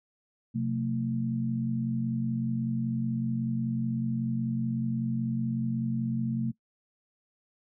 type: tone cluster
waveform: sine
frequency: 128.8 / 179.9 / 225 Hz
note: C3 / F#3 / A3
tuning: -27 / -48 / +39 cents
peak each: -31 / -37 / -29 dBFS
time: 0.54-6.52 s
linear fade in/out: 20 ms
effects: noise-tail reverb RT60 0.1 s tail -22 dB re dry